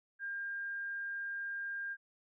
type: tone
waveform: sine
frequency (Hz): 1604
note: G6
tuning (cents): +39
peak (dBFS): -37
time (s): 0.19-1.97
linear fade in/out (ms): 50
effects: none